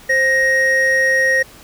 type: tone pair together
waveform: triangle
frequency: 525 / 1874.3 Hz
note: C5 / A#6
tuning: +6 / +9 cents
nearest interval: octave + minor seventh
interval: 2203 cents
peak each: -17 / -11 dBFS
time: 0.09-1.43 s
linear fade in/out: 10 ms
effects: pink hiss -42 dBFS RMS until 1.63 s